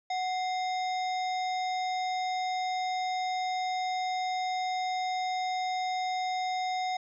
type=harmonic tone with a mistuned harmonic; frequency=740 Hz; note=F#5; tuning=in tune; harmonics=1 / 3 / 5 / 7 / 9; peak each=-29 / -39 / -42 / -45 / -52 dBFS; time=0.1-6.97 s; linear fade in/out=5 ms; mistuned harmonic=3; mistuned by=-100 cents; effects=none